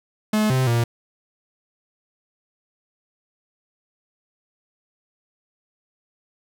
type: tone with pitch steps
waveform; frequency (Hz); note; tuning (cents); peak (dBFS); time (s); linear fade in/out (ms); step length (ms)
45% pulse; 214.3 / 130.1 / 117.7; A3 / C3 / A#2; -45 / -9 / +17; -17; 0.33-0.84; 5; 170
effects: none